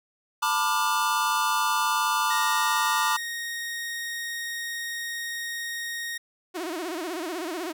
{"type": "chord", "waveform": "square", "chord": "B half-diminished seventh", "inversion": "third", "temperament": "just", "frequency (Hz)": [889, 987.8, 1185.3, 1422.4], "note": ["A5", "B5", "D6", "F6"], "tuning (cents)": [18, 0, 16, 31], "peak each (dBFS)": [-29, -29, -27, -31], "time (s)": [0.42, 3.17], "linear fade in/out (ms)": 10}
{"type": "tone", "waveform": "sawtooth", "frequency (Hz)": 1864.7, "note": "A#6", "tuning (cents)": 0, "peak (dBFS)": -27, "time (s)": [2.3, 6.18], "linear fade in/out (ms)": 10}
{"type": "tone with vibrato", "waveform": "sawtooth", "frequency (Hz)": 340, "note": "F4", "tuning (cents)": -46, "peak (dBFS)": -26, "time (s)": [6.54, 7.73], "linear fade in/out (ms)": 20, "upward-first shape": "sine", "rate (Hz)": 16, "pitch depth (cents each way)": 170}
{"effects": []}